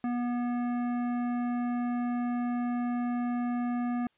sine tone with hard clipping, 242.6 Hz, B3, 31 cents flat, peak -30 dBFS, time 0.04-4.07 s, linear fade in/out 2 ms, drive 13 dB, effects white hiss -71 dBFS RMS until 4.17 s + resampled to 8000 Hz

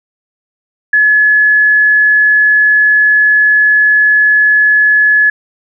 sine tone, 1705 Hz, G#6, 45 cents sharp, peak -5 dBFS, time 0.93-5.3 s, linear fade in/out 5 ms, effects none

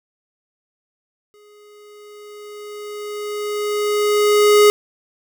square tone with exponential growth, 416.9 Hz, G#4, 7 cents sharp, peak -8 dBFS, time 1.34-4.7 s, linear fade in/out 0 ms, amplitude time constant 730 ms, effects none

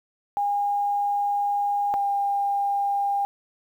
sine tone pair in turn, 813 / 803.2 Hz, G#5 / G5, -37 / +42 cents, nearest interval unison, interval 21 cents, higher first, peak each -21 dBFS, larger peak neither, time 0.37-1.94 / 1.94-3.25 s, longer first, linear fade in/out 0 ms, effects 9-bit

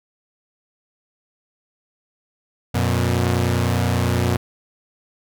sawtooth tone pair together, 89.9 / 120.17 Hz, F#2 / B2, -49 / -47 cents, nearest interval perfect fourth, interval 502 cents, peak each -16 dBFS, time 2.74-4.37 s, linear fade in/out 10 ms, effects none

